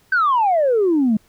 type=exponential sweep; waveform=sine; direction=down; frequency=1568 to 205.4 Hz; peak=-12 dBFS; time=0.12-1.17 s; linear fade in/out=5 ms; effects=tanh soft clip ceiling -10 dBFS + pink hiss -57 dBFS RMS until 1.28 s